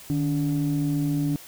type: tone pair together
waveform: sine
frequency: 151.6 / 286.2 Hz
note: D#3 / D4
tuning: -45 / -45 cents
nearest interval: major seventh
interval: 1100 cents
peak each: -23 dBFS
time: 0.1-1.36 s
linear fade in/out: 0 ms
effects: tanh soft clip ceiling -17 dBFS + white hiss -45 dBFS RMS until 1.47 s